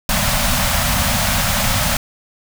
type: band-stop noise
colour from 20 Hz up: pink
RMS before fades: -17 dBFS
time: 0.09-1.97 s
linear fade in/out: 2 ms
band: 250 to 540 Hz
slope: 96 dB/octave
effects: none